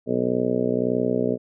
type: harmonic tone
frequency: 61.74 Hz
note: B1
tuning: in tune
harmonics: 2 / 3 / 4 / 5 / 6 / 7 / 8 / 9 / 10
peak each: -33 / -30 / -25 / -35 / -29 / -25 / -30 / -31 / -31 dBFS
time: 0.06-1.38 s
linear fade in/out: 50 ms
effects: none